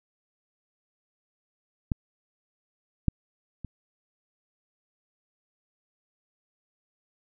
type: clicks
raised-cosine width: 5 ms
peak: -13 / -9 / -24 dBFS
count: 3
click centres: 1.918 / 3.083 / 3.647 s
effects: none